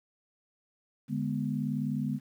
sine chord, G# diminished, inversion second, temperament equal, 146.83 / 207.7 / 246.9 Hz, D3 / G#3 / B3, 0 / 0 / 0 cents, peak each -33 dBFS, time 1.08-2.2 s, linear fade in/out 50 ms, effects 10-bit

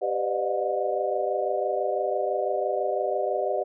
sine tone cluster, 392.3 / 504 / 593 / 619 / 722 Hz, G4 / B4 / D5 / D#5 / F#5, +1 / +35 / +17 / -9 / -43 cents, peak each -30 dBFS, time 0.01-3.64 s, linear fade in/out 20 ms, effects none

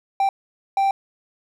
triangle tone bursts at uneven times, 784 Hz, G5, in tune, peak -14 dBFS, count 2, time 0.2-0.29 / 0.77-0.91 s, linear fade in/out 2 ms, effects none

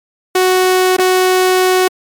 sawtooth tone with dropouts, 370 Hz, F#4, in tune, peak -5 dBFS, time 0.35-1.88 s, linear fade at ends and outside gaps 5 ms, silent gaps 0.967-0.983 s, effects MP3 96 kbps

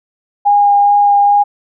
sine tone with vibrato, 814 Hz, G#5, 35 cents flat, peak -6 dBFS, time 0.45-1.44 s, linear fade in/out 20 ms, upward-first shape sine, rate 2.4 Hz, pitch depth 9 cents each way, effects none

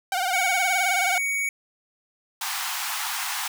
sawtooth tone with vibrato, 743 Hz, F#5, 7 cents sharp, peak -19 dBFS, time 0.12-1.18 s, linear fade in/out 2 ms, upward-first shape sine, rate 19 Hz, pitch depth 95 cents each way
square tone, 2242 Hz, C#7, 19 cents sharp, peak -24 dBFS, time 0.33-1.49 s, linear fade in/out 2 ms
pink high-pass noise, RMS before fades -29 dBFS, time 2.41-3.48 s, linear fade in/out 5 ms, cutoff 750 Hz, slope 96 dB/octave
effects none

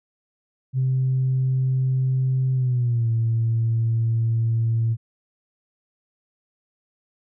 sine tone with pitch glide, 130.4 to 114.18 Hz, C3 to A#2, -5 to -35 cents, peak -17 dBFS, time 0.73-4.97 s, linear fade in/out 50 ms, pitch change -230 cents, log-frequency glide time 2.54-3.09 s, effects tanh soft clip ceiling -14 dBFS

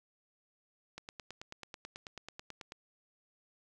click train, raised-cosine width 0.2 ms, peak -27 dBFS, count 17, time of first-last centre 0.98-2.721 s, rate 9.19 Hz, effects none

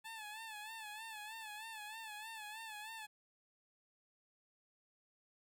15% pulse tone with vibrato, 869 Hz, A5, 22 cents flat, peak -40 dBFS, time 0.04-3.07 s, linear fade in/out 20 ms, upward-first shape sine, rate 3.2 Hz, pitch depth 72 cents each way, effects 12-bit

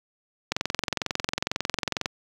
click train, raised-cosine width 0.2 ms, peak -7 dBFS, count 35, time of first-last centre 0.52-2.058 s, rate 22.1 Hz, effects high-pass 60 Hz 12 dB/octave + 7-bit

